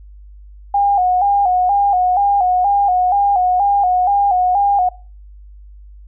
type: tone with vibrato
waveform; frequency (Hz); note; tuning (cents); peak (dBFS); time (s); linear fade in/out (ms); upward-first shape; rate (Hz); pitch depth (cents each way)
sine; 766; G5; -40; -11; 0.74-4.89; 5; square; 2.1; 87
effects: noise-tail reverb RT60 0.4 s tail -21 dB re dry + added 50 Hz sine -36 dBFS peak until 6.07 s